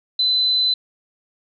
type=tone; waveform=sine; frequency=4025 Hz; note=B7; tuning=32 cents sharp; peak=-15 dBFS; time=0.19-0.74 s; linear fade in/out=5 ms; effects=none